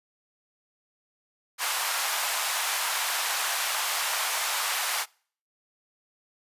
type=high-pass noise; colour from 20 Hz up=pink; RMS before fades=-28 dBFS; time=1.58-5.06 s; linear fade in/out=50 ms; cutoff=790 Hz; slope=24 dB/octave; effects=noise-tail reverb RT60 0.5 s tail -26 dB re dry + resampled to 32000 Hz